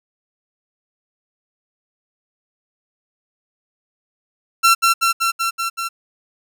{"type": "tone with echo", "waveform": "sawtooth", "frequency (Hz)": 1354, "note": "E6", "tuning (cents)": 46, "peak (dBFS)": -6, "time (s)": [4.63, 4.75], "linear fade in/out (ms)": 20, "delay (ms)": 190, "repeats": 6, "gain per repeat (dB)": -2, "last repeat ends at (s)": 5.89, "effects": []}